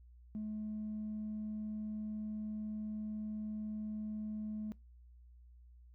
triangle tone with tanh clipping, 214 Hz, A3, 48 cents flat, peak -38 dBFS, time 0.35-4.72 s, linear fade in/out 0 ms, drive 5 dB, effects noise-tail reverb RT60 0.2 s tail -22 dB re dry + added 60 Hz sine -56 dBFS peak until 5.94 s

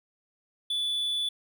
triangle tone, 3463 Hz, A7, 28 cents flat, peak -25 dBFS, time 0.7-1.29 s, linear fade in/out 5 ms, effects none

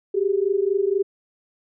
sine tone pair together, 383 / 407.2 Hz, G4 / G#4, -40 / -34 cents, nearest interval minor second, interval 106 cents, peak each -21 dBFS, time 0.14-1.03 s, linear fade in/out 10 ms, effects none

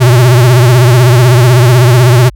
square tone with vibrato, 123.47 Hz, B2, in tune, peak -3 dBFS, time 0-2.3 s, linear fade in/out 20 ms, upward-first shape triangle, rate 16 Hz, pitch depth 130 cents each way, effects added 50 Hz sine -29 dBFS peak until 2.35 s

